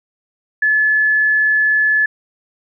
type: tone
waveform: sine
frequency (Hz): 1722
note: A6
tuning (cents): -38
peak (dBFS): -11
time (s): 0.62-2.06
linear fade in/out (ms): 5
effects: none